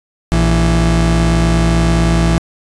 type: tone pair together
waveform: 35% pulse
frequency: 58.32 / 166.2 Hz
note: A#1 / E3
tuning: +1 / +15 cents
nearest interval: octave + tritone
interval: 1814 cents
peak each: -11 dBFS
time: 0.32-2.38 s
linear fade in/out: 0 ms
effects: resampled to 22050 Hz